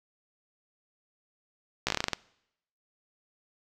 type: slowing click train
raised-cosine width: 0.2 ms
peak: -9 dBFS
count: 10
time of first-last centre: 1.87-2.133 s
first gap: 15 ms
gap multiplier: 1.16
effects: noise-tail reverb RT60 0.8 s tail -23 dB re dry